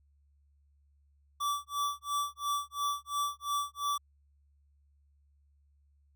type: tone with tremolo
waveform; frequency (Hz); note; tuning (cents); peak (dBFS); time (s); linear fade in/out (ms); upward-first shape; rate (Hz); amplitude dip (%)
square; 1157; D6; -26; -29; 1.4-3.98; 10; sine; 2.9; 100
effects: added 71 Hz sine -64 dBFS peak until 6.15 s